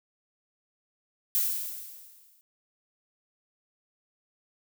violet noise with exponential decay, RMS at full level -24 dBFS, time 1.35-2.41 s, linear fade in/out 0 ms, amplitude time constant 230 ms, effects none

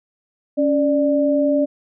sine tone pair together, 278.9 / 591 Hz, C#4 / D5, +11 / +11 cents, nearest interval octave + minor second, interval 1300 cents, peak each -17 dBFS, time 0.57-1.66 s, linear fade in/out 20 ms, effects none

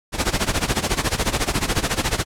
pink noise with tremolo, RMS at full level -18 dBFS, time 0.12-2.25 s, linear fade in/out 50 ms, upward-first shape sine, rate 14 Hz, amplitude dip 85%, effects low-pass 10000 Hz 12 dB/octave

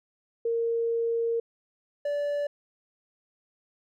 sine / triangle tone pair in turn, 462.4 / 579.6 Hz, A#4 / D5, -14 / -23 cents, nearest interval major third, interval 391 cents, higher second, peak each -24 dBFS, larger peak neither, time 0.45-1.4 / 2.05-2.47 s, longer first, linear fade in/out 5 ms, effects none

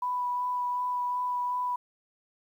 sine tone with vibrato, 987.8 Hz, B5, in tune, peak -27 dBFS, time 0.02-1.76 s, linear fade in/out 5 ms, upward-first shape sine, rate 2.7 Hz, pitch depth 10 cents each way, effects 10-bit

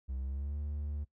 triangle tone with pitch glide, 65.1 to 73.5 Hz, C2 to D2, -8 to +2 cents, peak -33 dBFS, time 0.08-1.05 s, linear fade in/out 20 ms, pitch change +210 cents, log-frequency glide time 0.18-0.57 s, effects noise-tail reverb RT60 0.1 s tail -19 dB re dry

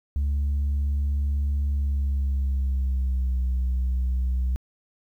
sine tone with pitch glide, 71 to 63.25 Hz, C#2 to B1, +42 to +42 cents, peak -19 dBFS, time 0.16-4.56 s, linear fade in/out 0 ms, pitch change -200 cents, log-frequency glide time 1.68-3.39 s, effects tanh soft clip ceiling -20 dBFS + 10-bit

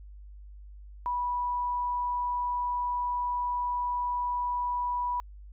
sine tone, 980 Hz, B5, 14 cents flat, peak -27 dBFS, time 1.06-5.2 s, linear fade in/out 0 ms, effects added 50 Hz sine -44 dBFS peak until 5.52 s

